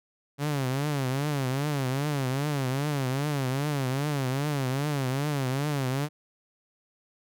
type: tone with vibrato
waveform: sawtooth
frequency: 138.59 Hz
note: C#3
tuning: in tune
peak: -22 dBFS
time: 0.38-6.09 s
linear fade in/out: 50 ms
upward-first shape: triangle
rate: 2.5 Hz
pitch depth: 170 cents each way
effects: none